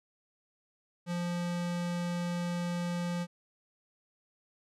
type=tone; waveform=square; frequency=174.5 Hz; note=F3; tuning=1 cent flat; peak=-32 dBFS; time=1.06-3.27 s; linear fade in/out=50 ms; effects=low-pass 9000 Hz 12 dB/octave